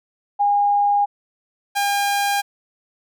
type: tone pair in turn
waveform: sine / sawtooth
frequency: 815 / 806.1 Hz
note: G#5 / G5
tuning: -33 / +48 cents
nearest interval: unison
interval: 19 cents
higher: first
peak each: -14 dBFS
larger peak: neither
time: 0.39-1.06 / 1.75-2.42 s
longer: neither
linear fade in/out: 20 ms
effects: none